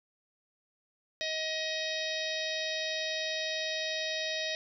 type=harmonic tone; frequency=631 Hz; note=D#5; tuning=24 cents sharp; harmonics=1 / 3 / 4 / 5 / 6 / 7 / 8 / 9; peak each=-37 / -38 / -41 / -43 / -37 / -45 / -42 / -45 dBFS; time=1.21-4.55 s; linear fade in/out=0 ms; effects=none